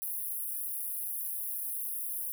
pink high-pass noise, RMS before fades -36 dBFS, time 0.02-2.32 s, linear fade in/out 0 ms, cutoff 10000 Hz, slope 96 dB/octave, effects none

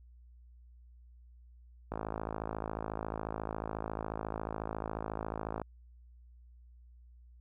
click train, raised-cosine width 1 ms, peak -22 dBFS, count 201, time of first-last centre 1.92-5.617 s, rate 54.1 Hz, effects added 60 Hz sine -54 dBFS peak until 7.4 s

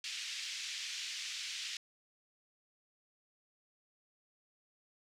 pink band-pass noise, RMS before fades -42 dBFS, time 0.04-1.77 s, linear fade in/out 2 ms, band 2300 to 6500 Hz, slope 24 dB/octave, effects none

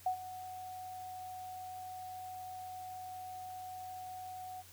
sine tone with ADSR envelope, 740 Hz, F#5, in tune, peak -28 dBFS, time 0.06-4.63 s, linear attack 5 ms, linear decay 95 ms, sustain -15 dB, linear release 33 ms, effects added 91 Hz sine -61 dBFS peak until 4.72 s + white hiss -58 dBFS RMS until 4.72 s

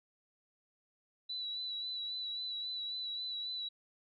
sine tone with vibrato, 3951 Hz, B7, in tune, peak -37 dBFS, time 1.29-3.69 s, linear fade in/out 10 ms, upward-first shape sine, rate 3.7 Hz, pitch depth 29 cents each way, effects none

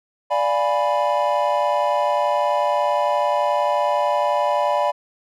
triangle chord, D diminished seventh, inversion none, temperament equal, 587.3 / 698.5 / 830.6 / 987.8 Hz, D5 / F5 / Ab5 / Cb6, 0 / 0 / 0 / 0 cents, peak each -19 / -23 / -22 / -20 dBFS, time 0.3-4.92 s, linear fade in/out 20 ms, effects none

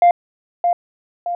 sine tone with echo, 698.5 Hz, F5, in tune, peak -5 dBFS, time 0.02-0.11 s, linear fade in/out 2 ms, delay 620 ms, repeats 2, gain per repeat -7 dB, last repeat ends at 1.35 s, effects tanh soft clip ceiling -6 dBFS

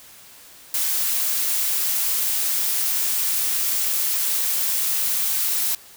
blue noise, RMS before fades -22 dBFS, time 0.74-5.75 s, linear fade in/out 2 ms, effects white hiss -46 dBFS RMS until 5.96 s

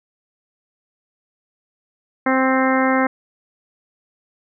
harmonic tone, 262.3 Hz, C4, 4 cents sharp, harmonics 1 / 2 / 3 / 4 / 5 / 6 / 7 / 8, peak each -18 / -21 / -23 / -24 / -25 / -26 / -26 / -27 dBFS, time 2.26-3.07 s, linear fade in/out 5 ms, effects none

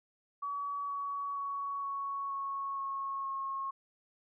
sine tone with pitch steps, 1136 / 1127.5 / 1119.1 / 1110.7 / 1102.4 / 1094.1 / 1086 Hz, C#6 / C#6 / C#6 / C#6 / C#6 / C#6 / C#6, +42 / +29 / +16 / +3 / -10 / -23 / -36 cents, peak -34 dBFS, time 0.42-3.71 s, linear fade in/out 10 ms, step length 470 ms, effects none

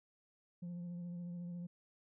sine tone with vibrato, 174.61 Hz, F3, in tune, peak -39 dBFS, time 0.62-1.67 s, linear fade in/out 10 ms, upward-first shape triangle, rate 14 Hz, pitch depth 28 cents each way, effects tanh soft clip ceiling -41 dBFS

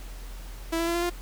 sawtooth tone with pitch steps, 329.6 / 334.6 / 339.7 / 344.8 / 350 Hz, E4 / E4 / F4 / F4 / F4, 0 / +26 / -48 / -22 / +4 cents, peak -21 dBFS, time 0.72-1.1 s, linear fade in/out 10 ms, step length 76 ms, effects added 42 Hz sine -37 dBFS peak until 1.21 s + pink hiss -48 dBFS RMS until 1.21 s

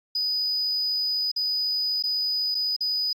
sine tone with dropouts, 4974 Hz, D#8, 1 cent flat, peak -21 dBFS, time 0.15-3.13 s, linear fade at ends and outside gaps 5 ms, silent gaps 1.316-1.362 / 2.026-2.037 / 2.546-2.55 / 2.764-2.807 s, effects tanh soft clip ceiling -21 dBFS + AAC 64 kbps

